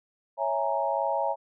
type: chord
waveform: sine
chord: A# half-diminished seventh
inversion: first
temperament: equal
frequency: 554.4 / 659.3 / 830.6 / 932.3 Hz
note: C#5 / E5 / G#5 / A#5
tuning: 0 / 0 / 0 / 0 cents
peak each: -30 dBFS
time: 0.37-1.36 s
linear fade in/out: 50 ms
effects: none